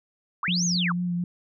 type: linear two-way sweep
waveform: sine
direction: up then down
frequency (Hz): 987.8 to 6700 to 987.8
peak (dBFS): -24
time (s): 0.43-0.92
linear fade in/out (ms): 2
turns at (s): 0.65
type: tone with vibrato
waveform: sine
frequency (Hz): 176.2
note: F3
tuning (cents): +16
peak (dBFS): -24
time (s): 0.48-1.24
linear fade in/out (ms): 2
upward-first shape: sine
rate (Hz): 4.1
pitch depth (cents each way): 22
effects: none